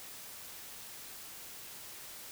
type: silence
effects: white hiss -48 dBFS RMS until 2.31 s